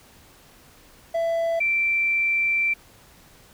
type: tone pair in turn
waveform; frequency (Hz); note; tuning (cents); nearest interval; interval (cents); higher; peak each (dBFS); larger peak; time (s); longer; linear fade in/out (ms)
triangle / sine; 666 / 2345; E5 / D7; +18 / -3; octave + minor seventh; 2179; second; -19; neither; 1.14-1.6 / 1.6-2.74; second; 10
effects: pink hiss -52 dBFS RMS until 3.53 s